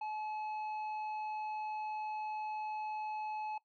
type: tone with tanh clipping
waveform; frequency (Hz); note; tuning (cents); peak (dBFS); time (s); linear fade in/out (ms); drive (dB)
triangle; 857; A5; -46; -39; 0.01-3.58; 5; 12
effects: noise-tail reverb RT60 0.1 s tail -18 dB re dry + low-pass 4000 Hz 12 dB/octave